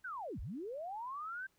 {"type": "linear two-way sweep", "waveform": "sine", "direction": "down then up", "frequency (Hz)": [1585, 38, 1585], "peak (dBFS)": -40, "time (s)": [0.04, 1.47], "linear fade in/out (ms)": 10, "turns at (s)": 0.4, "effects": ["pink hiss -75 dBFS RMS until 1.58 s"]}